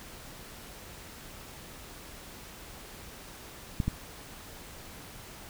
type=clicks; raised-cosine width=5 ms; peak=-15 dBFS; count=2; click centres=3.802 / 3.88 s; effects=pink hiss -47 dBFS RMS until 5.49 s